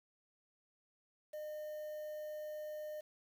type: tone with quantisation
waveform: triangle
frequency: 608 Hz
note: D#5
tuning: 40 cents flat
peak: -40 dBFS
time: 1.33-3.01 s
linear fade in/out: 10 ms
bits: 10
effects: none

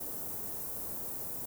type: band-stop noise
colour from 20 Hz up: white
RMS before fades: -39 dBFS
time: 0-1.46 s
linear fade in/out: 10 ms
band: 660 to 14000 Hz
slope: 12 dB/octave
effects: none

